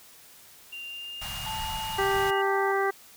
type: tone with pitch glide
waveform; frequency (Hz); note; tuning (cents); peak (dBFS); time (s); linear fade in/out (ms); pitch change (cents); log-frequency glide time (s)
sine; 2783 to 2860; F7 to F7; -7 to +41; -36; 0.72-2.42; 10; +48; 0.83-1.67
type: band-stop noise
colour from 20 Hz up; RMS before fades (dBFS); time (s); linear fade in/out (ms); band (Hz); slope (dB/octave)
pink; -37; 1.21-2.31; 10; 200 to 650; 48
type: tone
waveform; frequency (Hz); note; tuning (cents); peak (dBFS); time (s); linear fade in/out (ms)
sine; 881; A5; +2; -33; 1.46-2.72; 5
type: harmonic tone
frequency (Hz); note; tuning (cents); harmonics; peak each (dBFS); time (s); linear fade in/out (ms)
392; G4; 0; 1 / 2 / 3 / 4 / 5; -26 / -29 / -31 / -32 / -33; 1.98-2.91; 10
effects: white hiss -52 dBFS RMS until 3.16 s